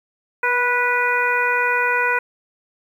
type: harmonic tone with a mistuned harmonic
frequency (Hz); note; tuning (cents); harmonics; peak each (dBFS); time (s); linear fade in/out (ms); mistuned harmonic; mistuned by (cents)
491.2; B4; -9; 1 / 2 / 3 / 4 / 5; -25 / -22 / -20 / -24 / -24; 0.43-2.19; 5; 1; -21
effects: 8-bit

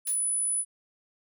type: tone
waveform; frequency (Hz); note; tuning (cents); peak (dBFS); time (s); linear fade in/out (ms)
sine; 9956; D#9; 0; -25; 0.05-0.65; 50
type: noise with exponential decay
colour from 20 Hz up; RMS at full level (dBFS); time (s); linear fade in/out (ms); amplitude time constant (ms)
blue; -34; 0.07-0.27; 1; 42
effects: none

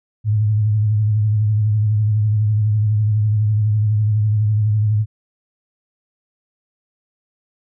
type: tone with vibrato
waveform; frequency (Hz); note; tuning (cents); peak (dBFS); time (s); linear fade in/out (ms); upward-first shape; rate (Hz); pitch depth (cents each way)
sine; 106.5; G#2; +44; -13; 0.24-5.06; 50; triangle; 12; 60
effects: none

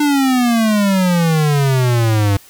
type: exponential sweep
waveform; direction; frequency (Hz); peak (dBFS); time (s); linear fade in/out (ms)
square; down; 299.2 to 98; -12; 0-2.37; 5
effects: white hiss -44 dBFS RMS until 2.49 s

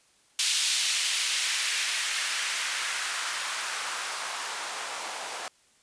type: noise with band-pass filter sweep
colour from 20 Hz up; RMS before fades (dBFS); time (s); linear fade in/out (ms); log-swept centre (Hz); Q
blue; -30; 0.39-5.48; 0; 3400 to 690; 1.2
effects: white hiss -63 dBFS RMS until 5.82 s + resampled to 22050 Hz

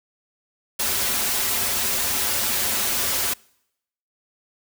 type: noise with comb filter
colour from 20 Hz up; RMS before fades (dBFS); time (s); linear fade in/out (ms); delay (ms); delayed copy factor
white; -23; 0.79-3.34; 10; 6.4; -0.7
effects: noise-tail reverb RT60 0.8 s tail -26 dB re dry

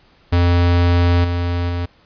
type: tone with level steps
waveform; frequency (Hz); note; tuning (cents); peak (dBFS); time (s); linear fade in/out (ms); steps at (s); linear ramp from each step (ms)
square; 87.31; F2; 0; -12 / -18 / -20; 0.32-1.86; 10; 1.24 / 1.69; 5
effects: pink hiss -53 dBFS RMS until 2.05 s + resampled to 11025 Hz

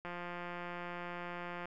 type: click train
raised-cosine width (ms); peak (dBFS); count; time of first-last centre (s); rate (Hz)
0.5; -28; 282; 0.05-1.656; 175
effects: none

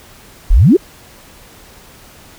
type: exponential sweep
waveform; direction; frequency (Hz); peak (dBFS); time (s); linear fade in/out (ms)
sine; up; 31 to 434.6; -4; 0.5-0.77; 10
effects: pink hiss -41 dBFS RMS until 2.38 s

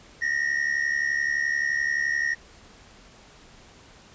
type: tone pair together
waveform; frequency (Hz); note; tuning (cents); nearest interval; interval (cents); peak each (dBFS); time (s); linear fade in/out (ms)
triangle; 1833.4 / 1905; A#6 / A#6; -29 / +37; minor second; 66; -24; 0.21-2.35; 20
effects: pink hiss -51 dBFS RMS until 4.14 s + resampled to 16000 Hz

